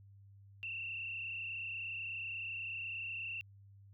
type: tone with frequency modulation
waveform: sine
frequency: 2702 Hz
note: E7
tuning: 42 cents sharp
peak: -39 dBFS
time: 0.63-3.41 s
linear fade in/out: 0 ms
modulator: 31.8 Hz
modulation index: 2.3
effects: added 99 Hz sine -56 dBFS peak until 3.93 s